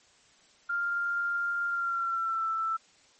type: tone with pitch glide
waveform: sine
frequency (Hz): 1396.9 to 1326.9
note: F6 to E6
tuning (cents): 0 to +11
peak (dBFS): -27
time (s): 0.69-2.77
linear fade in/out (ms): 10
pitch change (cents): -89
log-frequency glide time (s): 1.68-2.48
effects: white hiss -61 dBFS RMS until 3.19 s + MP3 32 kbps